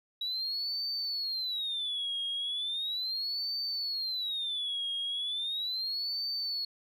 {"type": "tone with vibrato", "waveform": "sine", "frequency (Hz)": 3864, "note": "B7", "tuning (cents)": -39, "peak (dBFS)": -30, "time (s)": [0.21, 6.65], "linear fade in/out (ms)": 5, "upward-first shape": "sine", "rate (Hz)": 0.37, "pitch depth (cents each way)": 290, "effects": ["tanh soft clip ceiling -28 dBFS"]}